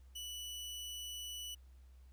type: tone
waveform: sawtooth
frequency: 2960 Hz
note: F#7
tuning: in tune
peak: -40 dBFS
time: 0.15-1.55 s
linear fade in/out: 10 ms
effects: added 64 Hz sine -56 dBFS peak until 2.12 s + pink hiss -75 dBFS RMS until 2.12 s